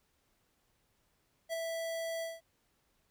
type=tone with ADSR envelope; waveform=square; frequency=659 Hz; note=E5; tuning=1 cent flat; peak=-33 dBFS; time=1.49-2.41 s; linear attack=41 ms; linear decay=13 ms; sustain=-3 dB; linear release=190 ms; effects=pink hiss -75 dBFS RMS until 3.1 s